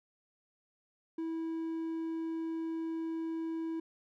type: tone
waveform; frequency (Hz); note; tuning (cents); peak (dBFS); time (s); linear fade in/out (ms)
triangle; 326.1; E4; -19; -32; 1.18-3.8; 5
effects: none